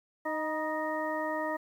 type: harmonic tone with a mistuned harmonic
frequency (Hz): 310.3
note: D#4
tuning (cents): -5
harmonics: 1 / 2 / 3 / 4 / 6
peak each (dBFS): -37 / -34 / -36 / -40 / -38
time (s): 0.25-1.57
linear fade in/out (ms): 10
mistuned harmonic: 3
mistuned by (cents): +39
effects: 10-bit